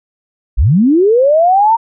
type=linear sweep; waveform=sine; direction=up; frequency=38.93 to 932.3 Hz; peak=-6 dBFS; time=0.57-1.77 s; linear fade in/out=20 ms; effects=none